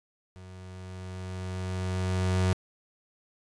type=tone with level ramp; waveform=35% pulse; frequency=92.5 Hz; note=F#2; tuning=in tune; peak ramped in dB=-43 to -20 dBFS; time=0.36-2.53 s; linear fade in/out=0 ms; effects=resampled to 22050 Hz